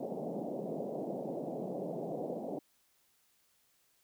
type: band-pass noise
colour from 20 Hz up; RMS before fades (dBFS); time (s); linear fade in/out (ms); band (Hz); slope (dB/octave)
white; -39; 0-2.59; 5; 150 to 690; 48
effects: white hiss -72 dBFS RMS until 4.03 s